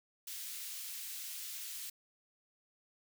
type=high-pass noise; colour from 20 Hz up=white; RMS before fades=-44 dBFS; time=0.27-1.9 s; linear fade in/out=5 ms; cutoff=2500 Hz; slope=12 dB/octave; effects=none